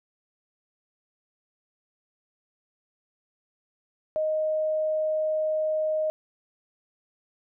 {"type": "tone", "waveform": "sine", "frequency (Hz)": 622.3, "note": "D#5", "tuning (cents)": 0, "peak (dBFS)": -23, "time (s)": [4.16, 6.1], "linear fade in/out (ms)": 0, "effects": []}